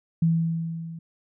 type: tone with level ramp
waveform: sine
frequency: 164.81 Hz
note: E3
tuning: in tune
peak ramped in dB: -16 to -35 dBFS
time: 0.22-0.99 s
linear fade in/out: 5 ms
effects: none